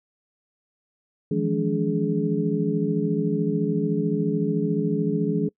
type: tone cluster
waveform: sine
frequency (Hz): 160.4 / 174.2 / 209.8 / 286.1 / 420.4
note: E3 / F3 / G#3 / D4 / G#4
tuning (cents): -47 / -4 / +18 / -45 / +21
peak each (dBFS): -27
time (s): 1.31-5.49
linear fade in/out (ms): 5
effects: noise-tail reverb RT60 0.1 s tail -25 dB re dry